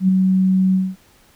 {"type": "tone with ADSR envelope", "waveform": "sine", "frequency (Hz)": 187.9, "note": "F#3", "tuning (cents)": 27, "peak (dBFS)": -9, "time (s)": [0, 0.96], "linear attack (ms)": 84, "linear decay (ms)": 9, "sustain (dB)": -3, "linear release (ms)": 220, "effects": ["pink hiss -53 dBFS RMS until 1.35 s"]}